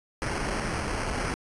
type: noise with sample-and-hold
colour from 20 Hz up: pink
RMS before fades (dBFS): -30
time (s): 0.22-1.34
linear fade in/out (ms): 0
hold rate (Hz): 3675
effects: resampled to 24000 Hz